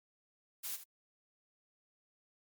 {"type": "noise with echo", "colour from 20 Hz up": "blue", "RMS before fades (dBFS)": -40, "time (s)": [0.63, 0.77], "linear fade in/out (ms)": 20, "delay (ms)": 74, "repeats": 1, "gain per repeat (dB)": -11, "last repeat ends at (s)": 0.844, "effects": ["Opus 48 kbps"]}